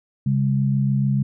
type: tone pair together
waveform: sine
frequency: 136.19 / 203 Hz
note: C#3 / G#3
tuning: -30 / -39 cents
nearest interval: perfect fifth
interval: 691 cents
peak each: -18 / -22 dBFS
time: 0.26-1.23 s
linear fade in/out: 5 ms
effects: none